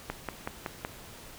click train, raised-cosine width 0.5 ms, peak -17 dBFS, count 5, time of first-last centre 0.1-0.849 s, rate 5.34 Hz, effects pink hiss -48 dBFS RMS until 1.38 s

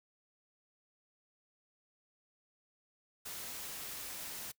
white noise, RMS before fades -44 dBFS, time 3.25-4.52 s, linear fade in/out 10 ms, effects noise-tail reverb RT60 0.1 s tail -22 dB re dry

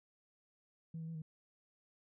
sine tone with pitch steps, 163.1 / 161.3 / 164.2 / 157 Hz, E3 / E3 / E3 / D#3, -18 / -37 / -6 / +16 cents, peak -40 dBFS, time 0.94-1.22 s, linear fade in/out 5 ms, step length 70 ms, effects tanh soft clip ceiling -38 dBFS

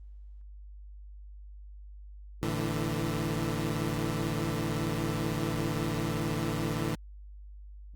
20% pulse chord, A suspended fourth, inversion none, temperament equal with one note detuned, 111.54 / 146.83 / 164.81 Hz, A2 / D3 / E3, +24 / 0 / 0 cents, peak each -29 dBFS, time 2.43-6.95 s, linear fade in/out 0 ms, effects added 50 Hz sine -44 dBFS peak until 7.95 s + Opus 24 kbps

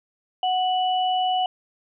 sine tone pair together, 740 / 2955 Hz, F#5 / F#7, 0 / -3 cents, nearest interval 2 octaves, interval 2397 cents, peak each -20 / -28 dBFS, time 0.43-1.46 s, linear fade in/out 2 ms, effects none

